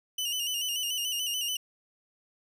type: tone with vibrato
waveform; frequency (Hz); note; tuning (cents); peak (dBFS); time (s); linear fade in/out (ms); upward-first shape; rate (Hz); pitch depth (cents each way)
sawtooth; 2919; F#7; -24; -26; 0.18-1.57; 5; square; 6.9; 51
effects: none